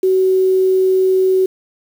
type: tone with quantisation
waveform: sine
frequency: 376.2 Hz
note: F#4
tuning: 29 cents sharp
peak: -10 dBFS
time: 0.03-1.46 s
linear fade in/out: 5 ms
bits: 6
effects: none